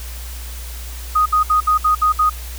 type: tone bursts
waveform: sine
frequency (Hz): 1244.5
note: D#6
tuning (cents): 0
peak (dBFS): -11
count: 7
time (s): 1.15-2.298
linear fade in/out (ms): 10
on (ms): 110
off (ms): 63
effects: added 60 Hz sine -28 dBFS peak until 2.58 s + white hiss -36 dBFS RMS until 2.58 s